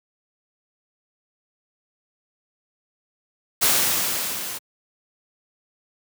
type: noise with level ramp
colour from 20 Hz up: white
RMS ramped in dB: -17 to -32 dBFS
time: 3.61-4.59 s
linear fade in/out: 20 ms
effects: high-pass 100 Hz 12 dB/octave